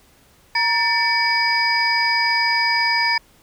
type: tone cluster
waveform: sine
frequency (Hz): 938 / 1780 / 2277 / 4927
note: A#5 / A6 / C#7 / D#8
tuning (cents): +11 / +20 / +46 / -18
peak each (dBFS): -21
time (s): 0.55-3.18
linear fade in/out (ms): 5
effects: tanh soft clip ceiling -6 dBFS + pink hiss -54 dBFS RMS until 3.42 s